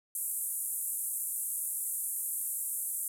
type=band-pass noise; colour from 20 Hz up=white; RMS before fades=-35 dBFS; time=0.15-3.08 s; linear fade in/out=2 ms; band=8300 to 13000 Hz; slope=48 dB/octave; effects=none